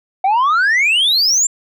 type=exponential sweep; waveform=sine; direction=up; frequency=740 to 7459 Hz; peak=-8 dBFS; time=0.24-1.47 s; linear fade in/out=5 ms; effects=tanh soft clip ceiling -10 dBFS